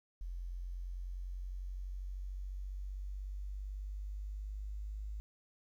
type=exponential sweep; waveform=sine; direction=up; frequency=43.78 to 51.9 Hz; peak=-39 dBFS; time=0.21-5.2 s; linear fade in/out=0 ms; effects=12-bit